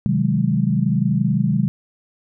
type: chord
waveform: sine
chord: Ab dominant seventh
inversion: first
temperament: just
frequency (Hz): 129.78 / 155.74 / 186.89 / 207.7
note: C3 / Eb3 / Gb3 / Ab3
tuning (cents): -14 / +2 / +18 / 0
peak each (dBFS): -21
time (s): 0.06-1.68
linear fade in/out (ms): 0
effects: none